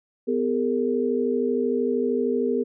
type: tone cluster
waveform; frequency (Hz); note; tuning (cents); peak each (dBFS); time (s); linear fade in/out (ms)
sine; 249.6 / 406.1 / 459.1; B3 / G#4 / A#4; +19 / -39 / -26; -25; 0.27-2.64; 20
effects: none